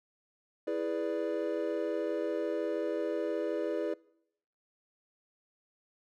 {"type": "chord", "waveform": "triangle", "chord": "E dominant seventh", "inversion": "none", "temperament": "equal", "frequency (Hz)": [329.6, 415.3, 493.9, 587.3], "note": ["E4", "G#4", "B4", "D5"], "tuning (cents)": [0, 0, 0, 0], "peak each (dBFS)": -34, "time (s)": [0.67, 3.94], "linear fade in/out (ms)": 5, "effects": ["noise-tail reverb RT60 0.8 s tail -24 dB re dry"]}